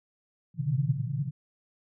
white band-pass noise, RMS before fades -29 dBFS, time 0.54-1.31 s, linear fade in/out 20 ms, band 120 to 160 Hz, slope 96 dB/octave, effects none

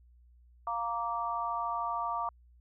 harmonic tone, 233.1 Hz, A#3, in tune, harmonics 3 / 4 / 5, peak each -37 / -35 / -34 dBFS, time 0.67-2.29 s, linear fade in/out 2 ms, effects added 60 Hz sine -57 dBFS peak until 2.6 s

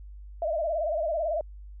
sine tone with vibrato, 639 Hz, D#5, 46 cents sharp, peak -25 dBFS, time 0.42-1.41 s, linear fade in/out 2 ms, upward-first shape sine, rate 18 Hz, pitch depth 120 cents each way, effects added 50 Hz sine -41 dBFS peak until 1.8 s

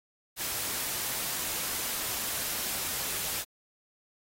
white noise, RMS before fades -33 dBFS, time 0.36-3.45 s, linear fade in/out 50 ms, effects AAC 48 kbps

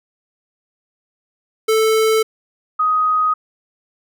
square / sine tone pair in turn, 440 / 1252.4 Hz, A4 / D#6, 0 / +11 cents, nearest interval octave + tritone, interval 1811 cents, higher second, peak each -13 dBFS, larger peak neither, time 1.68-2.23 / 2.79-3.34 s, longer neither, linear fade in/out 10 ms, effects none

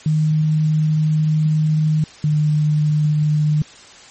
sine tone pair in turn, 154.7 / 151.25 Hz, D#3 / D#3, -10 / -49 cents, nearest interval unison, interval 39 cents, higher first, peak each -13 dBFS, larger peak neither, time 0.06-2.04 / 2.24-3.62 s, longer first, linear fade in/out 2 ms, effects white hiss -42 dBFS RMS until 4.1 s + MP3 32 kbps

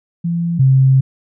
sine tone pair in turn, 170 / 133.03 Hz, F3 / C3, -46 / +29 cents, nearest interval major third, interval 425 cents, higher first, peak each -15 / -7 dBFS, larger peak second, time 0.24-0.59 / 0.59-1.01 s, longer second, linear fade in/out 10 ms, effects none

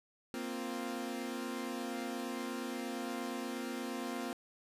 sawtooth chord, Bb suspended second, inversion none, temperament equal, 233.1 / 261.6 / 349.2 Hz, Bb3 / C4 / F4, 0 / 0 / 0 cents, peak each -38 / -37 / -40 dBFS, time 0.34-4.33 s, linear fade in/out 0 ms, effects resampled to 32000 Hz

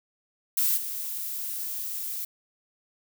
violet noise with level steps, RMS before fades -24 / -33 dBFS, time 0.57-2.25 s, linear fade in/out 5 ms, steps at 0.76 s, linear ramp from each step 20 ms, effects none

